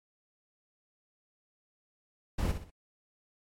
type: noise with echo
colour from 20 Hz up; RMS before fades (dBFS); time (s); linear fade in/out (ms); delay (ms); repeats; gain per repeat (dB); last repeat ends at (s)
brown; -30; 2.38-2.52; 10; 62; 3; -8; 2.706
effects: MP3 64 kbps